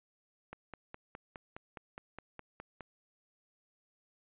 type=click train; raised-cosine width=0.5 ms; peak=-29 dBFS; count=12; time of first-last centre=0.53-2.807 s; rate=4.83 Hz; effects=resampled to 8000 Hz